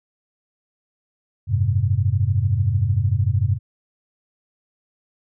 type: tone cluster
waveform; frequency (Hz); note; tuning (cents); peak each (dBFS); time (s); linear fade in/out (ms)
sine; 90.8 / 104 / 131.2; F#2 / G#2 / C3; -32 / +3 / +5; -21 / -19 / -23; 1.47-3.59; 50
effects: none